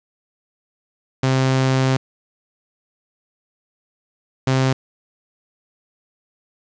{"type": "tone bursts at uneven times", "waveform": "sawtooth", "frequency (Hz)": 131.7, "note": "C3", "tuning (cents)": 12, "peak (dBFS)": -11, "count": 2, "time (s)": [[1.23, 1.97], [4.47, 4.73]], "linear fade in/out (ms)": 5, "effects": ["resampled to 16000 Hz", "7-bit"]}